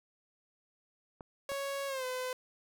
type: clicks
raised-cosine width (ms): 1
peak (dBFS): -31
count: 2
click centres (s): 1.208 / 1.518
type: tone with pitch glide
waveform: sawtooth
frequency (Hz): 554.4 to 508.4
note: C#5 to C5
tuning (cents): 0 to -50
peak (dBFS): -31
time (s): 1.49-2.33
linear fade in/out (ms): 2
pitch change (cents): -150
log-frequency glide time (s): 1.87-2.05
effects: none